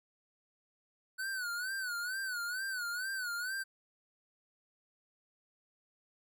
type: tone with vibrato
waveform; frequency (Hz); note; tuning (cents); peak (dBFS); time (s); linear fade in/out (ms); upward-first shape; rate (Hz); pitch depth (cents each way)
square; 1488; F#6; +9; -36; 1.18-3.64; 20; sine; 2.2; 110
effects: none